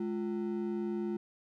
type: ring-modulated tone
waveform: triangle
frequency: 280 Hz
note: C#4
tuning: 18 cents sharp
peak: -27 dBFS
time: 0-1.17 s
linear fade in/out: 5 ms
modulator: 69.5 Hz
effects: none